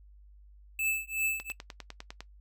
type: tone with tremolo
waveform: square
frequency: 2626 Hz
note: E7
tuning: 7 cents flat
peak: -26 dBFS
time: 0.79-1.52 s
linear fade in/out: 2 ms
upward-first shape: triangle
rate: 2.7 Hz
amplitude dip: 100%
type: click train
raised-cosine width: 0.2 ms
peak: -23 dBFS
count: 9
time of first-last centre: 1.4-2.206 s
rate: 9.93 Hz
effects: noise-tail reverb RT60 0.1 s tail -18 dB re dry + added 50 Hz sine -52 dBFS peak until 2.4 s